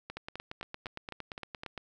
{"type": "two click trains", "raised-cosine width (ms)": 0.3, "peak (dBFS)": [-23, -24], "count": [15, 7], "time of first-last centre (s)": [[0.17, 1.777], [0.1, 1.635]], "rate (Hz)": [8.71, 3.91], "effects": []}